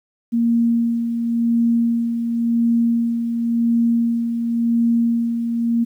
sine tone with tremolo, 233.1 Hz, A#3, in tune, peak -13 dBFS, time 0.32-5.85 s, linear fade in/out 20 ms, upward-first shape sine, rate 0.93 Hz, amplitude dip 50%, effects 9-bit

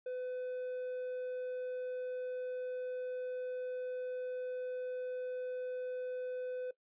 triangle tone, 504 Hz, B4, 35 cents sharp, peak -35 dBFS, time 0.06-6.71 s, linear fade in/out 5 ms, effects noise-tail reverb RT60 0.1 s tail -19 dB re dry + resampled to 8000 Hz

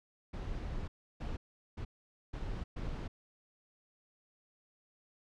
brown noise bursts at uneven times, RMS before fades -39 dBFS, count 5, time 0.33-0.88 / 1.2-1.37 / 1.77-1.85 / 2.33-2.64 / 2.76-3.08 s, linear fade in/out 10 ms, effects low-pass 5000 Hz 12 dB/octave

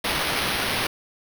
white noise with sample-and-hold, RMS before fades -25 dBFS, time 0.04-0.87 s, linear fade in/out 5 ms, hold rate 7350 Hz, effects none

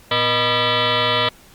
sine tone with frequency modulation, 1212 Hz, D#6, 46 cents flat, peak -15 dBFS, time 0.11-1.29 s, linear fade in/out 5 ms, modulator 366 Hz, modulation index 7.1, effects pink hiss -48 dBFS RMS until 1.54 s + Opus 48 kbps

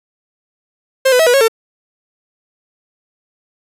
45% pulse tone with pitch steps, 529 / 500 / 645 / 488 / 548 / 450.4 Hz, C5 / B4 / E5 / B4 / C#5 / A4, +19 / +21 / -38 / -21 / -20 / +40 cents, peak -8 dBFS, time 1.05-1.482 s, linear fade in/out 10 ms, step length 72 ms, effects resampled to 32000 Hz

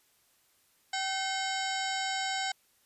harmonic tone with a mistuned harmonic, 768 Hz, G5, 36 cents flat, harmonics 1 / 2 / 3 / 4 / 5 / 6 / 7 / 9 / 10, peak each -34 / -37 / -39 / -40 / -41 / -42 / -42 / -44 / -44 dBFS, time 0.93-2.52 s, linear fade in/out 5 ms, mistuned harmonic 3, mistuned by -120 cents, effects white hiss -68 dBFS RMS until 2.85 s + resampled to 32000 Hz

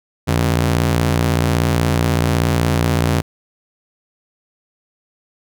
sawtooth ring-modulated tone, 117.5 Hz, A#2, 14 cents sharp, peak -7 dBFS, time 0.27-3.22 s, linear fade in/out 20 ms, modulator 30.6 Hz, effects none

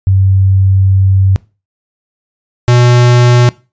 sine / square tone pair in turn, 96 / 121.97 Hz, G2 / B2, -36 / -21 cents, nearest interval major third, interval 415 cents, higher second, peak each -5 dBFS, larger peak neither, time 0.07-1.36 / 2.68-3.49 s, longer first, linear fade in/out 0 ms, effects noise-tail reverb RT60 0.3 s tail -21 dB re dry + resampled to 16000 Hz

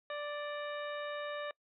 harmonic tone with a mistuned harmonic, 587.3 Hz, D5, in tune, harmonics 1 / 2 / 3 / 4 / 5 / 6, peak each -39 / -44 / -45 / -52 / -53 / -51 dBFS, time 0.1-1.51 s, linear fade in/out 2 ms, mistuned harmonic 6, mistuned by +91 cents, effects noise-tail reverb RT60 0.1 s tail -24 dB re dry

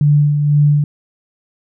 sine tone with tremolo, 146.83 Hz, D3, in tune, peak -7 dBFS, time 0.01-0.84 s, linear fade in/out 2 ms, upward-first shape sine, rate 2 Hz, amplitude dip 45%, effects none

